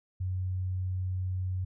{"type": "tone", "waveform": "sine", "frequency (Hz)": 92.5, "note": "F#2", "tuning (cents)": 0, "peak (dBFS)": -29, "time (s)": [0.2, 1.65], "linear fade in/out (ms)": 10, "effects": []}